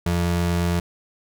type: ring-modulated tone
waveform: square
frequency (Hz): 129.4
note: C3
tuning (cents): -19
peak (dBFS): -17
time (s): 0.06-0.8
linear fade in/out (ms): 5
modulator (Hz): 44.3
effects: none